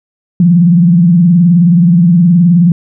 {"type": "tone with vibrato", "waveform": "sine", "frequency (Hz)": 172.9, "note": "F3", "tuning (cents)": -17, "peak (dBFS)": -3, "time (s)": [0.4, 2.72], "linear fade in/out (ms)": 2, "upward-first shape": "triangle", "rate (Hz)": 19, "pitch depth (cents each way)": 140, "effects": []}